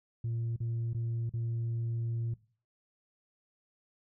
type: tone with dropouts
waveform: sine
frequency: 115.8 Hz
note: A#2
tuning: 11 cents flat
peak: -29 dBFS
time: 0.24-2.34 s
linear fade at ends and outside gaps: 5 ms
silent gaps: 0.563-0.603 / 0.933-0.946 / 1.295-1.337 s
effects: noise-tail reverb RT60 0.4 s tail -20 dB re dry + tanh soft clip ceiling -29 dBFS